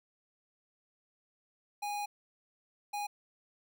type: tone bursts at uneven times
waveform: square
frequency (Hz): 823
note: G#5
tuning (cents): -16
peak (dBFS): -35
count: 2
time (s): 1.82-2.06 / 2.93-3.07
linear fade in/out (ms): 10
effects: none